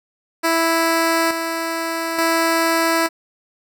10% pulse tone with tremolo, 329.6 Hz, E4, in tune, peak -7 dBFS, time 0.43-3.09 s, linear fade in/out 20 ms, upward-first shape square, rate 0.57 Hz, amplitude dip 50%, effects none

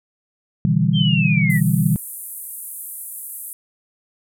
sine chord, E minor seventh, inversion second, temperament just, 123.61 / 148.33 / 164.81 / 197.78 Hz, B2 / D3 / E3 / G3, +2 / +18 / 0 / +16 cents, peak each -21 / -20 / -18 / -20 dBFS, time 0.65-1.96 s, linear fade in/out 0 ms
sine linear sweep, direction down, 3205 to 1864.7 Hz, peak -20 dBFS, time 0.93-1.61 s, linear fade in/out 50 ms
white band-pass noise, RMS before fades -33 dBFS, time 1.5-3.53 s, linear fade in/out 0 ms, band 9000 to 14000 Hz, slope 48 dB/octave
effects none

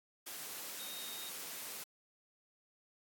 sine tone in noise, 3729 Hz, A#7, in tune, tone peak -47 dBFS, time 0.79-1.3 s, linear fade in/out 10 ms, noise white, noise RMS -45 dBFS, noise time 0.26-1.84 s, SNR -5 dB, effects high-pass 200 Hz 12 dB/octave + AAC 64 kbps

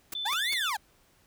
white noise bursts, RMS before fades -36 dBFS, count 3, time 0.12-0.54 s, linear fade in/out 5 ms, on 20 ms, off 180 ms
sine tone, 3520 Hz, A7, in tune, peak -31 dBFS, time 0.15-0.7 s, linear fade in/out 2 ms
30% pulse linear two-way sweep, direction up then down, 751 to 2259 to 751 Hz, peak -26 dBFS, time 0.25-0.77 s, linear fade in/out 10 ms, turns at 0.52 s
effects pink hiss -64 dBFS RMS until 1.26 s

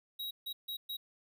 square tone bursts at uneven times, 3830 Hz, A#7, 46 cents sharp, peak -38 dBFS, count 4, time 0.19-0.31 / 0.46-0.53 / 0.68-0.77 / 0.89-0.97 s, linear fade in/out 10 ms, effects none

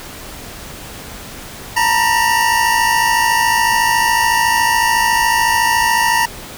25% pulse tone pair together, 906 / 959.9 Hz, A#5 / B5, -50 / -50 cents, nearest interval minor second, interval 100 cents, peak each -11 dBFS, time 1.76-6.26 s, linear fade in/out 10 ms, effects pink hiss -32 dBFS RMS until 6.57 s

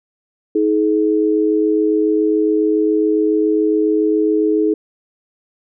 sine tone pair together, 317.6 / 424.8 Hz, D#4 / G#4, +36 / +39 cents, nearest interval perfect fourth, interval 503 cents, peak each -15 dBFS, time 0.55-4.74 s, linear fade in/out 5 ms, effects none

